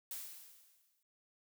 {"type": "noise with exponential decay", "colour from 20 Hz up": "blue", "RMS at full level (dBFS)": -42, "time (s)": [0.11, 1.03], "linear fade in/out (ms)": 2, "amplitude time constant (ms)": 200, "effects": []}